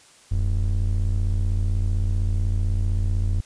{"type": "ring-modulated tone", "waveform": "triangle", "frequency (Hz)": 64.3, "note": "C2", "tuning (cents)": -30, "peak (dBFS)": -14, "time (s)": [0.31, 3.41], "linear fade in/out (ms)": 10, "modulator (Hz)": 27.9, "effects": ["white hiss -52 dBFS RMS until 3.45 s", "resampled to 22050 Hz"]}